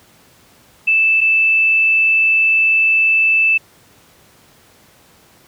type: tone pair in turn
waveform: sine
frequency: 2637 / 2637 Hz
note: E7 / E7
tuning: 0 / 0 cents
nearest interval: unison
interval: 0 cents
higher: neither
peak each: -10 dBFS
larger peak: neither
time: 0.87-1.21 / 1.21-3.58 s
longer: second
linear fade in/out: 10 ms
effects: pink hiss -49 dBFS RMS until 5.47 s + high-pass 80 Hz 12 dB/octave